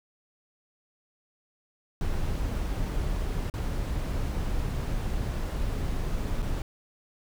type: noise with dropouts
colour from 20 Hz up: brown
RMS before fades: -29 dBFS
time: 2.01-6.62 s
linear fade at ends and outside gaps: 1 ms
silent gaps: 3.499-3.539 / 6.421-6.426 s
effects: none